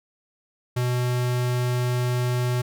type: tone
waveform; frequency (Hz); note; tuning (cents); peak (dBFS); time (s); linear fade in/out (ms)
square; 123.8; B2; +5; -22; 0.76-2.62; 10
effects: none